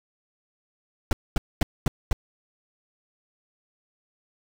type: noise bursts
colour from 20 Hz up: brown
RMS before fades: -20 dBFS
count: 5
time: 1.11-2.13 s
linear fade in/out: 2 ms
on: 20 ms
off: 230 ms
effects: none